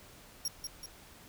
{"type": "tone with echo", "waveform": "sawtooth", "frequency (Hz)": 5590, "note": "F8", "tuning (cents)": 1, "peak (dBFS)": -29, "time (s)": [0.45, 0.48], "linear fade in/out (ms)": 2, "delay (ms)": 190, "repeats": 2, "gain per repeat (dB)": -5, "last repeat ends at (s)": 0.86, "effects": ["pink hiss -55 dBFS RMS until 1.28 s"]}